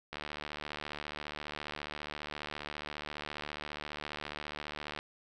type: click train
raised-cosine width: 0.3 ms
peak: -23 dBFS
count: 364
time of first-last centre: 0.13-4.989 s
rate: 74.7 Hz
effects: none